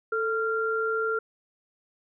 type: tone pair together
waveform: sine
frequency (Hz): 443.3 / 1384.8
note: A4 / F6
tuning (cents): +13 / -15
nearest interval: octave + minor sixth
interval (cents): 1972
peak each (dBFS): -27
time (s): 0.12-1.19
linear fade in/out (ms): 5
effects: none